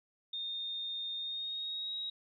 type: tone with pitch glide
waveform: sine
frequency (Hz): 3657 to 3808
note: A#7 to A#7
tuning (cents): -34 to +36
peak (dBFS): -36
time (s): 0.33-2.1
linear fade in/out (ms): 5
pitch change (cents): +70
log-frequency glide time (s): 1.16-1.94
effects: 13-bit